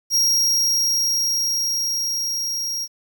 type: tone with level ramp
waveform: 45% pulse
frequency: 5610 Hz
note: F8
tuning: 7 cents sharp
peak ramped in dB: -15 to -24 dBFS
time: 0.1-2.88 s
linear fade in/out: 50 ms
effects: 9-bit